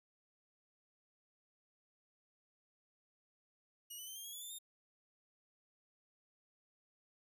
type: tone with pitch steps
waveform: 10% pulse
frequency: 2895 / 2994 / 3096 / 3201 / 3310 / 3423 / 3540 / 3660 Hz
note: F#7 / F#7 / G7 / G7 / G#7 / A7 / A7 / A#7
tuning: -38 / +20 / -22 / +36 / -6 / -48 / +10 / -32 cents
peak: -39 dBFS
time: 3.9-4.588 s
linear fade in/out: 10 ms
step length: 86 ms
effects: none